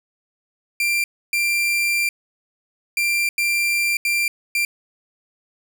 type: tone bursts at uneven times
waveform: 40% pulse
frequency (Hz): 2371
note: D7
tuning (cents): +16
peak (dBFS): -17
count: 6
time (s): 0.8-1.04 / 1.33-2.09 / 2.97-3.29 / 3.38-3.97 / 4.05-4.28 / 4.55-4.65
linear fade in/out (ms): 2
effects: none